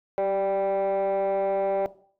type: tone with frequency modulation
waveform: sine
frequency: 587 Hz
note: D5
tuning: 1 cent flat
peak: -19 dBFS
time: 0.18-1.86 s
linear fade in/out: 0 ms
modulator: 198 Hz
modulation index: 0.88
effects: noise-tail reverb RT60 0.5 s tail -17 dB re dry + tanh soft clip ceiling -21 dBFS